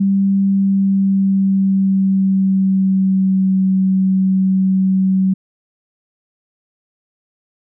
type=tone with pitch glide; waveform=sine; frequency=195.9 to 189.66 Hz; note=G3 to F#3; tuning=-1 to +43 cents; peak=-11 dBFS; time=0-5.34 s; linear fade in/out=10 ms; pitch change=-56 cents; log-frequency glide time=0.44-3.63 s; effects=none